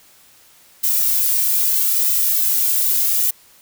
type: noise with flanger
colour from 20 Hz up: violet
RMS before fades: -17 dBFS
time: 0.83-3.31 s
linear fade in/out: 10 ms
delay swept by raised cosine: 1.8 to 2.36 ms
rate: 0.79 Hz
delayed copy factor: -0.7
effects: white hiss -50 dBFS RMS until 3.61 s